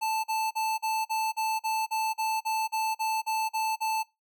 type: tone bursts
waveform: square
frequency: 880 Hz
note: A5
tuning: in tune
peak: -27 dBFS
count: 15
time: 0.01-4.034 s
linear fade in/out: 20 ms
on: 230 ms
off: 41 ms
effects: noise-tail reverb RT60 0.2 s tail -21 dB re dry